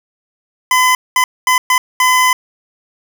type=tone bursts at uneven times; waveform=25% pulse; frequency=1014 Hz; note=B5; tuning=45 cents sharp; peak=-5 dBFS; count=5; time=0.71-0.95 / 1.16-1.24 / 1.47-1.58 / 1.7-1.78 / 2-2.33 s; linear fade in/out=2 ms; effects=none